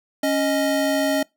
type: tone pair together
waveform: square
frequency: 277.2 / 622.3 Hz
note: C#4 / D#5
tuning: 0 / 0 cents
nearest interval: octave + major second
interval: 1400 cents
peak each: -22 dBFS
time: 0.23-1.23 s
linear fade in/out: 5 ms
effects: noise-tail reverb RT60 0.2 s tail -24 dB re dry